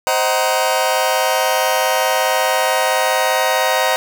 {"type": "chord", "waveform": "sawtooth", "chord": "C half-diminished seventh", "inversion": "none", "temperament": "just", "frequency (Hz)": [523.3, 627.9, 753.5, 941.9], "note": ["C5", "Eb5", "Gb5", "Bb5"], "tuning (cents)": [0, 16, 31, 18], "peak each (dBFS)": -16, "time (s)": [0.07, 3.96], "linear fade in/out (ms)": 0, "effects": []}